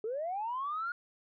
sine linear sweep, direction up, 416.6 to 1440 Hz, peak -32 dBFS, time 0.04-0.92 s, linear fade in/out 2 ms, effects tanh soft clip ceiling -28 dBFS

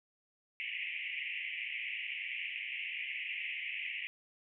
pink band-pass noise, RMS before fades -40 dBFS, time 0.6-4.07 s, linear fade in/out 0 ms, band 2000 to 2900 Hz, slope 96 dB/octave, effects none

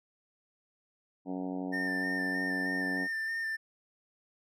harmonic tone, 92.5 Hz, F#2, in tune, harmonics 2 / 3 / 4 / 5 / 6 / 7 / 8 / 9 / 10, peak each -40 / -35 / -46 / -46 / -48 / -47 / -46 / -52 / -55 dBFS, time 1.25-3.08 s, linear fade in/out 50 ms
triangle tone with vibrato, 1800 Hz, A6, 39 cents sharp, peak -30 dBFS, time 1.72-3.57 s, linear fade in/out 20 ms, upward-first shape square, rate 3.2 Hz, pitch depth 17 cents each way
effects none

